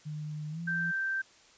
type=tone with pitch glide; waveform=sine; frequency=151.7 to 169.3 Hz; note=D#3 to E3; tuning=-44 to +46 cents; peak=-35 dBFS; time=0.05-0.92 s; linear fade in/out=20 ms; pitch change=+190 cents; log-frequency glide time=0.5-0.61 s
type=tone; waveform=sine; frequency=1565 Hz; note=G6; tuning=3 cents flat; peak=-29 dBFS; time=0.67-1.22 s; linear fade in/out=10 ms
effects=white hiss -59 dBFS RMS until 1.57 s + resampled to 16000 Hz